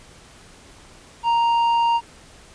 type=tone with tanh clipping; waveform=triangle; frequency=932.3 Hz; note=A#5; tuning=in tune; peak=-17 dBFS; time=1.23-2.01 s; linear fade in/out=50 ms; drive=11 dB; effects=pink hiss -47 dBFS RMS until 2.54 s + resampled to 22050 Hz